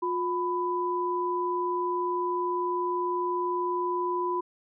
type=tone pair together; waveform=sine; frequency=356.2 / 996.5 Hz; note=F4 / B5; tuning=+34 / +15 cents; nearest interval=octave + tritone; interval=1781 cents; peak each=-29 / -28 dBFS; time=0.02-4.41 s; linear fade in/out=10 ms; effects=none